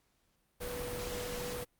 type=tone in noise; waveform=sine; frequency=489.9 Hz; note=B4; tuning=14 cents flat; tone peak=-40 dBFS; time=0.6-1.65 s; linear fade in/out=20 ms; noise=pink; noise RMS=-41 dBFS; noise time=0.6-1.65 s; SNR=-2 dB; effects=pink hiss -75 dBFS RMS until 1.79 s + Opus 48 kbps